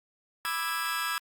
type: chord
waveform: sawtooth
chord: E dominant seventh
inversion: second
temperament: just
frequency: 988.9 / 1186.7 / 1318.5 / 1648.1 Hz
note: B5 / D6 / E6 / G#6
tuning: +2 / +18 / 0 / -14 cents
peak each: -34 / -34 / -29 / -29 dBFS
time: 0.45-1.18 s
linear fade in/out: 0 ms
effects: Opus 48 kbps